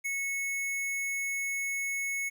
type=tone with ADSR envelope; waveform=square; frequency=2200 Hz; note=C#7; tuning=14 cents flat; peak=-29 dBFS; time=0.04-2.3 s; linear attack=20 ms; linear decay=3 ms; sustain=-2 dB; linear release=21 ms; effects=11-bit